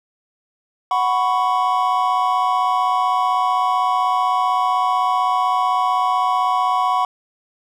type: chord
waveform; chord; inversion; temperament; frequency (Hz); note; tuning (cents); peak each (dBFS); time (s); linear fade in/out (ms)
triangle; F# suspended fourth; none; equal with one note detuned; 740 / 992.9 / 1108.7; F#5 / B5 / C#6; 0 / +9 / 0; -18; 0.91-7.05; 2
effects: none